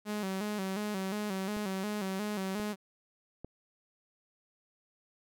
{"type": "tone with vibrato", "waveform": "sawtooth", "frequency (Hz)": 200, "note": "G3", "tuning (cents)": 35, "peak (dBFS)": -29, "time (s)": [0.05, 2.76], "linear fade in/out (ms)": 50, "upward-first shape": "square", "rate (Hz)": 2.8, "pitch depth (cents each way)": 83}
{"type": "clicks", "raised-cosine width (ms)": 2, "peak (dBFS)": -29, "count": 3, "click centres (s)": [1.567, 2.599, 3.446]}
{"effects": []}